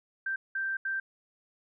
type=tone bursts at uneven times; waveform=sine; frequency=1568 Hz; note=G6; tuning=in tune; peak=-29 dBFS; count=3; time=0.26-0.36 / 0.55-0.77 / 0.85-1 s; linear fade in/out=5 ms; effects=none

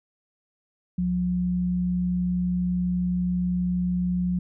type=tone pair together; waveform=sine; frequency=67.16 / 179.3 Hz; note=C2 / F3; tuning=+46 / +46 cents; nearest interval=octave + perfect fourth; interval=1700 cents; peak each=-34 / -22 dBFS; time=0.98-4.39 s; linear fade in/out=5 ms; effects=none

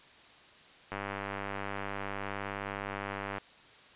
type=click train; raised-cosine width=0.5 ms; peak=-21 dBFS; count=246; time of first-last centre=0.92-3.382 s; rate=99.5 Hz; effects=white hiss -56 dBFS RMS until 3.95 s + resampled to 8000 Hz

